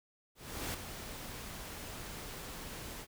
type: noise with ADSR envelope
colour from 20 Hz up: pink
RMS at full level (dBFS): -37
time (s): 0.35-3.07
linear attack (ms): 390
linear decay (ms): 9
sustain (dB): -8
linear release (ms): 57
effects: none